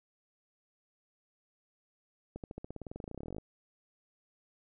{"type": "accelerating click train", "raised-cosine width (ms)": 2, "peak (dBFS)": -28, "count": 26, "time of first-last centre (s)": [2.36, 3.383], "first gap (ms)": 78, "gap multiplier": 0.94, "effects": []}